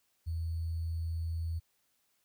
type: tone with sample-and-hold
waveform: sine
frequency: 82.41 Hz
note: E2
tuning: in tune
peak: -32 dBFS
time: 0.26-1.6 s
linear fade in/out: 20 ms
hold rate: 4410 Hz
effects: white hiss -75 dBFS RMS until 2.24 s